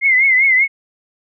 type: tone with vibrato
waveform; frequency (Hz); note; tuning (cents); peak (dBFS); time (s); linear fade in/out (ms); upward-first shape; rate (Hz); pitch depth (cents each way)
sine; 2100; C7; +6; -9; 0.01-0.68; 50; triangle; 5.1; 99
effects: none